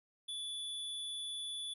square tone, 3455 Hz, A7, 32 cents flat, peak -40 dBFS, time 0.28-1.74 s, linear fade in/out 10 ms, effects resampled to 32000 Hz

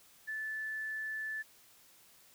sine tone, 1747 Hz, A6, 13 cents flat, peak -36 dBFS, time 0.27-1.43 s, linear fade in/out 20 ms, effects white hiss -62 dBFS RMS until 2.34 s

